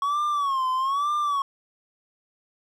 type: tone with vibrato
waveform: triangle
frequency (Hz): 1108.7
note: C#6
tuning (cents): 0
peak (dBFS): -20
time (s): 0.02-1.42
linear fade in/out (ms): 2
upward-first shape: sine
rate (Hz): 1.1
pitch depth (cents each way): 130
effects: none